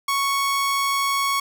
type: tone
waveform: sawtooth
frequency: 1108.7 Hz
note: C#6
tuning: in tune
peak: -16 dBFS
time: 0.08-1.4 s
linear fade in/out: 5 ms
effects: none